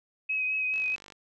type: tone with vibrato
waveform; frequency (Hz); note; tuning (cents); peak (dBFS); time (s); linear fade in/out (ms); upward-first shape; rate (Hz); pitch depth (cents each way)
sine; 2538; D#7; +34; -26; 0.29-0.96; 10; triangle; 4.7; 26
type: click train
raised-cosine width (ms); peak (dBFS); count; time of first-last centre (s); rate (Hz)
0.2; -30; 20; 0.74-1.122; 49.7
effects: none